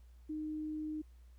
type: tone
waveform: sine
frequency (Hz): 307.7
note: D#4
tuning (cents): -19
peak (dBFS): -37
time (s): 0.29-1.02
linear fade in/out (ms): 10
effects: added 60 Hz sine -55 dBFS peak until 1.38 s + pink hiss -75 dBFS RMS until 1.38 s